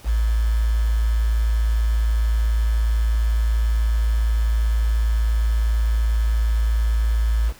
sine tone with quantisation, 55.7 Hz, A1, 22 cents sharp, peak -16 dBFS, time 0.04-7.53 s, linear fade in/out 50 ms, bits 6, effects pink hiss -47 dBFS RMS until 7.59 s

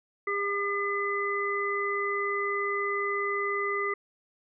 harmonic tone, 402.8 Hz, G4, 47 cents sharp, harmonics 1 / 3 / 5, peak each -31 / -31 / -31 dBFS, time 0.27-3.94 s, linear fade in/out 5 ms, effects none

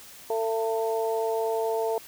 harmonic tone, 224.1 Hz, A3, 32 cents sharp, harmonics 2 / 3 / 4, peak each -26 / -30 / -32 dBFS, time 0.3-1.98 s, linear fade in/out 2 ms, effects white hiss -47 dBFS RMS until 2.07 s

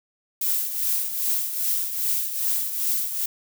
violet noise with tremolo, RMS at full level -22 dBFS, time 0.41-3.26 s, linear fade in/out 5 ms, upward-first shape triangle, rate 2.5 Hz, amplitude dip 65%, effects none

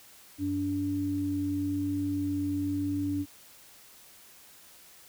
sine tone pair together, 96.7 / 289.1 Hz, G2 / D4, -23 / -27 cents, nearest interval octave + perfect fifth, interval 1896 cents, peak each -35 / -28 dBFS, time 0.38-3.26 s, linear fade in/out 50 ms, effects white hiss -54 dBFS RMS until 5.08 s

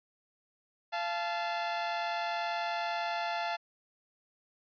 sawtooth tone pair together, 688 / 870.1 Hz, F5 / A5, -26 / -20 cents, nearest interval major third, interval 406 cents, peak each -30 / -31 dBFS, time 0.92-3.57 s, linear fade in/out 20 ms, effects resampled to 11025 Hz

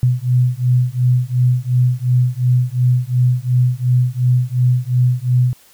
sine beating tone pair, 123.5 / 126.3 Hz, B2 / B2, 0 / +39 cents, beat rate 2.8 Hz, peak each -15 dBFS, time 0.03-5.53 s, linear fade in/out 0 ms, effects white hiss -49 dBFS RMS until 5.73 s

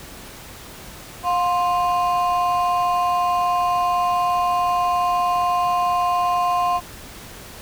triangle ring-modulated tone, 880 Hz, A5, in tune, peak -12 dBFS, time 1.23-6.81 s, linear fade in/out 50 ms, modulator 168 Hz, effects pink hiss -39 dBFS RMS until 7.61 s

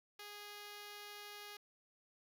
5% pulse tone, 413 Hz, G#4, 10 cents flat, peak -38 dBFS, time 0.19-1.57 s, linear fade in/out 5 ms, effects none

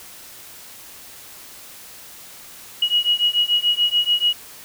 sine beating tone pair, 2900 / 2906.9 Hz, F#7 / F#7, -35 / -31 cents, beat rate 6.9 Hz, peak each -19 dBFS, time 2.82-4.33 s, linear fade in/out 5 ms, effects white hiss -41 dBFS RMS until 4.64 s

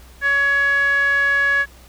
sawtooth tone with band-pass filter, 561 Hz, C#5, 21 cents sharp, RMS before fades -17 dBFS, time 0.21-1.66 s, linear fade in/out 50 ms, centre 1700 Hz, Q 8.4, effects added 62 Hz sine -43 dBFS peak until 1.88 s + pink hiss -48 dBFS RMS until 1.88 s

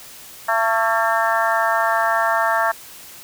harmonic tone with a mistuned harmonic, 224.9 Hz, A3, 38 cents sharp, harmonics 3 / 4 / 5 / 6 / 7 / 8, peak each -21 / -22 / -23 / -24 / -24 / -25 dBFS, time 0.48-2.72 s, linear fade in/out 10 ms, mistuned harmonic 7, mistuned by +37 cents, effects white hiss -40 dBFS RMS until 3.23 s

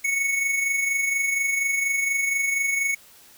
square tone with amplitude modulation, 2214 Hz, C#7, 3 cents flat, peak -20 dBFS, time 0.04-2.95 s, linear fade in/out 10 ms, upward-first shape sine, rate 24.2 Hz, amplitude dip 45%, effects white hiss -51 dBFS RMS until 3.37 s

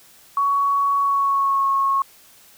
sine tone with pitch glide, 1120 to 1094.4 Hz, C#6 to C#6, +18 to -23 cents, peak -16 dBFS, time 0.37-2.02 s, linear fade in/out 2 ms, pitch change -41 cents, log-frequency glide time 1-1.66 s, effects white hiss -50 dBFS RMS until 2.57 s

